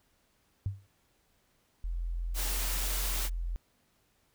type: tone with exponential decay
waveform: sine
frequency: 98.1 Hz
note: G2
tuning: 2 cents sharp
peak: -26 dBFS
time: 0.66-0.87 s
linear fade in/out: 0 ms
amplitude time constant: 44 ms
type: tone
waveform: sine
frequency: 42.68 Hz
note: F1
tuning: 39 cents flat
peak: -31 dBFS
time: 1.84-3.56 s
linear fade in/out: 0 ms
type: noise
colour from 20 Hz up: white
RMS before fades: -35 dBFS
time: 2.34-3.3 s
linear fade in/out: 50 ms
effects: pink hiss -71 dBFS RMS until 4.34 s